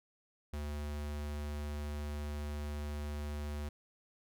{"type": "tone", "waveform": "square", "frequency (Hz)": 73.8, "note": "D2", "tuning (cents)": 9, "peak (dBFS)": -38, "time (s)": [0.53, 3.69], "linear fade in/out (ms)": 5, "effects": []}